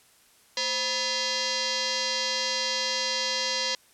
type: tone with frequency modulation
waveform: sine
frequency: 524 Hz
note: C5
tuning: 2 cents sharp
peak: -25 dBFS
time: 0.57-3.75 s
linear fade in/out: 2 ms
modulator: 750 Hz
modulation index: 7.2
effects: white hiss -59 dBFS RMS until 3.93 s + low-pass 12000 Hz 12 dB/octave